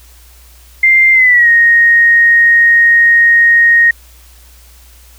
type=tone with pitch glide; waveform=sine; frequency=2095 to 1866.4 Hz; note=C7 to A#6; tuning=+2 to +2 cents; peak=-4 dBFS; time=0.83-3.91 s; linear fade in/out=5 ms; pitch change=-200 cents; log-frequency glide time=1.13-1.49 s; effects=added 60 Hz sine -39 dBFS peak until 5.18 s + white hiss -44 dBFS RMS until 5.18 s

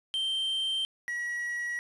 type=tone pair in turn; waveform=triangle; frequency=3136 / 1919.8 Hz; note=G7 / B6; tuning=0 / -50 cents; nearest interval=minor sixth; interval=850 cents; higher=first; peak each=-26 / -29 dBFS; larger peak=first; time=0.14-0.85 / 1.08-1.79 s; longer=neither; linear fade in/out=0 ms; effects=resampled to 24000 Hz + 9-bit

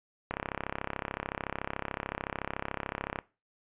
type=click train; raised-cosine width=0.5 ms; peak=-17 dBFS; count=98; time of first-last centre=0.31-3.188 s; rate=33.7 Hz; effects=noise-tail reverb RT60 0.3 s tail -20 dB re dry + resampled to 8000 Hz

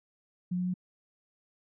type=tone with pitch steps; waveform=sine; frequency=179.3 / 180.55 / 181.8 Hz; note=F3 / F#3 / F#3; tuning=+46 / -42 / -30 cents; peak=-28 dBFS; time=0.51-0.741 s; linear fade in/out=10 ms; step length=77 ms; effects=none

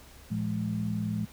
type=tone cluster; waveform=sine; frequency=112.7 / 170.8 / 210.2 Hz; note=A2 / F3 / G#3; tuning=+42 / -38 / +21 cents; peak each=-33 / -34 / -31 dBFS; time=0.3-1.26 s; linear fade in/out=20 ms; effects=added 69 Hz sine -55 dBFS peak until 1.32 s + pink hiss -53 dBFS RMS until 1.32 s

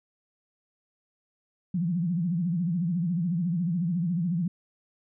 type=tone with vibrato; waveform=sine; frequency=172.8 Hz; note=F3; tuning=18 cents flat; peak=-24 dBFS; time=1.74-4.48 s; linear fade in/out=5 ms; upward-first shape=sine; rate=14 Hz; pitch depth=140 cents each way; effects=none

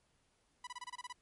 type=tone bursts; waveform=sawtooth; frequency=987.8 Hz; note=B5; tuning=in tune; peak=-39 dBFS; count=9; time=0.64-1.127 s; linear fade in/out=5 ms; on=31 ms; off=26 ms; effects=pink hiss -75 dBFS RMS until 1.21 s + MP3 48 kbps

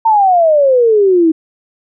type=exponential sweep; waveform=sine; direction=down; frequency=917 to 313.1 Hz; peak=-6 dBFS; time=0.05-1.32 s; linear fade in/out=10 ms; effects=none

